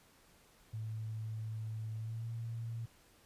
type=tone with pitch glide; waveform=sine; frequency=110 to 115.07 Hz; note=A2 to A#2; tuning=0 to -22 cents; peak=-38 dBFS; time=0.73-2.86 s; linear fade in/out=10 ms; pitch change=+78 cents; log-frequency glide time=1.96-2.28 s; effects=pink hiss -65 dBFS RMS until 3.25 s + resampled to 32000 Hz